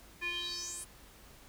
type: tone with band-pass filter sweep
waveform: square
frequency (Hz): 349.2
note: F4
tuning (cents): 0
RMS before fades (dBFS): -39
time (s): 0.21-0.85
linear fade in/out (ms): 20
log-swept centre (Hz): 2100 to 10000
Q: 6.5
effects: added 50 Hz sine -61 dBFS peak until 1.48 s + pink hiss -57 dBFS RMS until 1.48 s